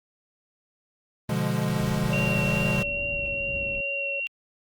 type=chord; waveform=square; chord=B diminished seventh; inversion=none; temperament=equal with one note detuned; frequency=123.47 / 146.83 / 174.11 / 207.7 Hz; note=B2 / D3 / F3 / Ab3; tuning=0 / 0 / -5 / 0 cents; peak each=-30 dBFS; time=1.29-2.83 s; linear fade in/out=5 ms
type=low-pass noise; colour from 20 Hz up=pink; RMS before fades=-38 dBFS; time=1.75-3.81 s; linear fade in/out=2 ms; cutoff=240 Hz; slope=12 dB/octave
type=tone with pitch glide; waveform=sine; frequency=570 to 557 Hz; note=C#5 to C#5; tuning=+48 to +8 cents; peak=-33 dBFS; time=2.1-4.2 s; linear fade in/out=5 ms; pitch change=-40 cents; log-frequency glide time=3.1-3.42 s
type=tone with vibrato; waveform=sine; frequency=2746 Hz; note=F7; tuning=30 cents flat; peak=-27 dBFS; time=2.13-4.27 s; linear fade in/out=0 ms; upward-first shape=sine; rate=2.4 Hz; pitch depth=10 cents each way
effects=Opus 24 kbps